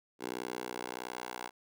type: tone with high-pass filter sweep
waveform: 10% pulse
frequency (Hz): 61.5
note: B1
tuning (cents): -7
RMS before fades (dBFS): -41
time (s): 0.19-1.51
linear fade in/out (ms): 50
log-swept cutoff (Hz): 370 to 710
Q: 1.4
effects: none